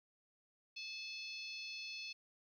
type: harmonic tone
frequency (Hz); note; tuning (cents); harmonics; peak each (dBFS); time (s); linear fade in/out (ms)
865; A5; -30; 3 / 4 / 5 / 6 / 7; -47 / -54 / -49 / -54 / -61; 0.76-2.13; 10
effects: 13-bit